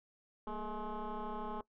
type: tone with frequency modulation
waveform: sine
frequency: 415.7 Hz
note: G#4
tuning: 2 cents sharp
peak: -36 dBFS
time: 0.47-1.61 s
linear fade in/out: 2 ms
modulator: 216 Hz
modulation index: 3.4
effects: noise-tail reverb RT60 0.1 s tail -20 dB re dry + tanh soft clip ceiling -36 dBFS